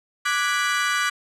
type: chord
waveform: 35% pulse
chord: G# half-diminished seventh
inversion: second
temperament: equal with one note detuned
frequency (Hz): 1174.7 / 1473.2 / 1661.2 / 1975.5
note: D6 / F#6 / G#6 / B6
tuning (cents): 0 / -8 / 0 / 0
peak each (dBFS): -23 / -23 / -27 / -26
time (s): 0.25-1.1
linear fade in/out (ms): 10
effects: low-pass 9000 Hz 12 dB/octave